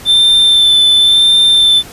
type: tone with vibrato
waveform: triangle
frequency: 3550 Hz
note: A7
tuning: 15 cents sharp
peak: -4 dBFS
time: 0.05-1.83 s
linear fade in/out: 50 ms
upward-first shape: sine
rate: 0.93 Hz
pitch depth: 16 cents each way
effects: pink hiss -33 dBFS RMS until 1.92 s + resampled to 32000 Hz